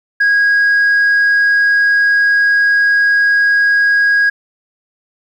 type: tone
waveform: sine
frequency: 1645 Hz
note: G#6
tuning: 17 cents flat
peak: -6 dBFS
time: 0.2-4.3 s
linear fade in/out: 10 ms
effects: tanh soft clip ceiling -7 dBFS + 8-bit